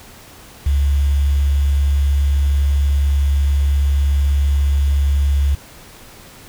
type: tone with quantisation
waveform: sine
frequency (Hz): 70.3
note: C#2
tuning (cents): +25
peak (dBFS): -12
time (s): 0.66-5.55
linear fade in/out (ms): 5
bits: 6
effects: pink hiss -41 dBFS RMS until 6.48 s